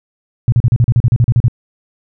sine tone bursts, 119 Hz, A#2, 36 cents sharp, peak -6 dBFS, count 13, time 0.48-1.482 s, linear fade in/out 0 ms, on 42 ms, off 38 ms, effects none

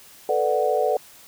sine chord, B minor seventh, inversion third, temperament equal, 440 / 493.9 / 587.3 / 740 Hz, A4 / B4 / D5 / F#5, 0 / 0 / 0 / 0 cents, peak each -24 dBFS, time 0.29-0.97 s, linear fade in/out 2 ms, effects white hiss -48 dBFS RMS until 1.27 s

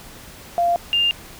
sine tone pair in turn, 692 / 2803 Hz, F5 / F7, -16 / +6 cents, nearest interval 2 octaves, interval 2422 cents, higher second, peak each -15 dBFS, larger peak neither, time 0.58-0.76 / 0.93-1.11 s, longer neither, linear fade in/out 0 ms, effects pink hiss -41 dBFS RMS until 1.39 s

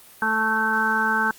harmonic tone, 220 Hz, A3, in tune, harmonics 1 / 2 / 4 / 5 / 6 / 7, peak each -29 / -33 / -25 / -30 / -29 / -21 dBFS, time 0.22-1.31 s, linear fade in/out 2 ms, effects white hiss -48 dBFS RMS until 1.38 s + Opus 32 kbps

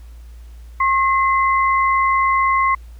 sine tone pair together, 1078 / 2049 Hz, C#6 / C7, -49 / -37 cents, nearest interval major seventh, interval 1112 cents, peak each -14 / -20 dBFS, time 0.8-2.75 s, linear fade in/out 5 ms, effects added 58 Hz sine -35 dBFS peak until 2.99 s + pink hiss -55 dBFS RMS until 2.99 s

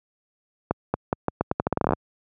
accelerating click train, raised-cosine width 1 ms, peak -7 dBFS, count 17, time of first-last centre 0.71-1.934 s, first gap 230 ms, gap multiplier 0.82, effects high-pass 80 Hz 12 dB/octave

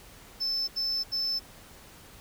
triangle tone bursts, 5274 Hz, E8, in tune, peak -25 dBFS, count 3, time 0.4-1.396 s, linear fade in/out 20 ms, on 280 ms, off 78 ms, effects tanh soft clip ceiling -21 dBFS + pink hiss -51 dBFS RMS until 2.2 s

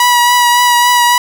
sawtooth tone with vibrato, 971 Hz, B5, 30 cents flat, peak -3 dBFS, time 0-1.18 s, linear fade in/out 2 ms, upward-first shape triangle, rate 3.6 Hz, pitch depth 21 cents each way, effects none

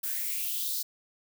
violet noise with high-pass filter sweep, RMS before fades -32 dBFS, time 0.03-0.83 s, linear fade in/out 10 ms, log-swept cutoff 1500 to 4600 Hz, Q 4.6, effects none

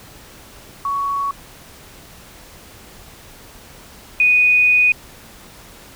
sine tone pair in turn, 1118 / 2480 Hz, C#6 / D#7, +14 / -6 cents, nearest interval octave + major second, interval 1380 cents, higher second, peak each -18 / -10 dBFS, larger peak second, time 0.85-1.31 / 4.2-4.92 s, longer second, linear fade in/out 2 ms, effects pink hiss -42 dBFS RMS until 5.95 s

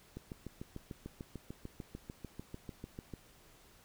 click train, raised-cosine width 3 ms, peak -30 dBFS, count 21, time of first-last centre 0.17-3.137 s, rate 6.74 Hz, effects pink hiss -62 dBFS RMS until 3.84 s

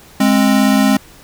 square tone pair together, 207.5 / 264.9 Hz, G#3 / C4, -1 / +22 cents, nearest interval major third, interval 423 cents, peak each -13 dBFS, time 0.2-0.97 s, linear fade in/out 5 ms, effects pink hiss -42 dBFS RMS until 1.23 s

